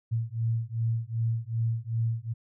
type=beating tone pair; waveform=sine; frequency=113.1 / 115.7 Hz; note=A2 / A#2; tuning=+48 / -13 cents; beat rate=2.6 Hz; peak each=-29 dBFS; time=0.11-2.34 s; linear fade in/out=20 ms; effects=none